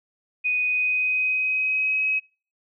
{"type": "tone with pitch glide", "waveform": "sine", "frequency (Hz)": [2489, 2547], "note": ["D#7", "D#7"], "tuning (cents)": [0, 40], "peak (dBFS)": -20, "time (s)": [0.44, 2.2], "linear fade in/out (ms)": 20, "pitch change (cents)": 40, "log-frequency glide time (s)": [0.63, 2.04], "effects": ["noise-tail reverb RT60 0.4 s tail -26 dB re dry"]}